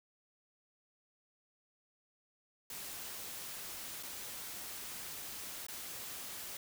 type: noise with dropouts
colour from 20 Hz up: white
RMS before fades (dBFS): -45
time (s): 2.7-6.57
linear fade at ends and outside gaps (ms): 2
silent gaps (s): 4.028-4.032 / 5.667-5.684
effects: none